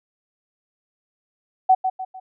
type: tone with echo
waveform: sine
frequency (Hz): 752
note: F#5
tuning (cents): +28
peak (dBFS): -10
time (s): 1.69-1.75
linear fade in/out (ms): 10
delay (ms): 150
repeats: 3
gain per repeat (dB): -8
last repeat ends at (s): 2.2
effects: none